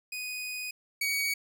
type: tone pair in turn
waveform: sawtooth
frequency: 2489 / 2253 Hz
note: D#7 / C#7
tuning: 0 / +28 cents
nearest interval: major second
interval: 172 cents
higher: first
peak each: -31 / -24 dBFS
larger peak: second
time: 0.12-0.71 / 1.01-1.34 s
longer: first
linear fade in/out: 5 ms
effects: none